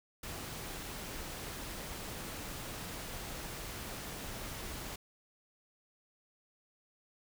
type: noise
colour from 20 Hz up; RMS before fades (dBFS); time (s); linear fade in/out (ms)
pink; -43; 0.23-4.96; 5
effects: none